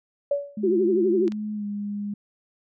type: tone with exponential decay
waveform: sine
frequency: 569 Hz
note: C#5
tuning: 45 cents sharp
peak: -17 dBFS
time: 0.31-0.61 s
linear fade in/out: 5 ms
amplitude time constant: 64 ms
type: tone with pitch glide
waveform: sine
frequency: 211.9 to 204.8 Hz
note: G#3 to G#3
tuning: +35 to -24 cents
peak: -27 dBFS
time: 0.57-2.14 s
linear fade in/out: 5 ms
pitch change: -59 cents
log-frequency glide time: 1.54-1.65 s
type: tone with vibrato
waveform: sine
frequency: 360.8 Hz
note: F#4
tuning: 44 cents flat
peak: -18 dBFS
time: 0.63-1.29 s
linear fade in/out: 10 ms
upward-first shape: triangle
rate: 12 Hz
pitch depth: 160 cents each way
type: clicks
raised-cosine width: 0.2 ms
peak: -23 dBFS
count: 2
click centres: 1.279 / 1.321 s
effects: none